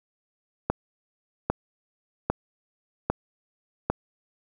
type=click train; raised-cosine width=1 ms; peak=-8 dBFS; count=5; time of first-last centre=0.7-3.9 s; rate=1.25 Hz; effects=8-bit